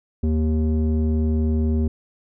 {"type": "tone with low-pass filter", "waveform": "square", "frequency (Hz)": 78, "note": "D#2", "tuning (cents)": 5, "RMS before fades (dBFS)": -20, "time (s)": [0.23, 1.88], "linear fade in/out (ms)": 5, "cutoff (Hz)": 310, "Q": 2.6, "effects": []}